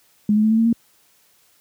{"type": "tone with pitch steps", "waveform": "sine", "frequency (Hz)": [209.4, 213.7, 218, 222.5, 227, 231.7], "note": ["G#3", "G#3", "A3", "A3", "A#3", "A#3"], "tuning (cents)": [15, 50, -16, 20, -46, -10], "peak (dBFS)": -13, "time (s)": [0.29, 0.728], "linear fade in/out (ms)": 2, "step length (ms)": 73, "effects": ["white hiss -58 dBFS RMS until 1.6 s", "high-pass 60 Hz 12 dB/octave"]}